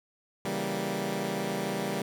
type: chord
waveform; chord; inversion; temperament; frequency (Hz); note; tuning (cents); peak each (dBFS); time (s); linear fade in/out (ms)
15% pulse; C# diminished seventh; none; equal; 138.59 / 164.81 / 196 / 233.1; C#3 / E3 / G3 / Bb3; 0 / 0 / 0 / 0; -32 / -31 / -26 / -30; 0.45-2.02; 2
effects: none